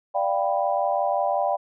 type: chord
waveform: sine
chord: G dominant seventh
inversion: second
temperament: equal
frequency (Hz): 587.3 / 698.5 / 784 / 987.8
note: D5 / F5 / G5 / B5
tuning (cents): 0 / 0 / 0 / 0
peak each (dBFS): -25 / -26 / -25 / -30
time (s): 0.14-1.57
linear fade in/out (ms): 20
effects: none